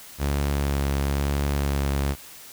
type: tone with vibrato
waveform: sawtooth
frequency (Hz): 70.3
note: C#2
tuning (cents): +25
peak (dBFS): -18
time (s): 0.18-2.16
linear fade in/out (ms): 50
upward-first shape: sine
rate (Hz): 1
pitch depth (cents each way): 19
effects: white hiss -44 dBFS RMS until 2.52 s